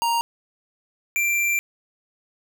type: tone pair in turn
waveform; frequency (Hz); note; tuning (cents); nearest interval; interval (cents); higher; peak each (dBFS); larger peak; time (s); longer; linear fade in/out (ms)
square; 934 / 2358; A#5 / D7; +3 / +6; octave + major third; 1603; second; -20; neither; 0.02-0.21 / 1.16-1.59; second; 0
effects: none